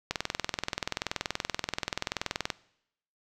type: click train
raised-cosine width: 0.2 ms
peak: -11 dBFS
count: 51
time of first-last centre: 0.11-2.502 s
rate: 20.9 Hz
effects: noise-tail reverb RT60 0.8 s tail -21 dB re dry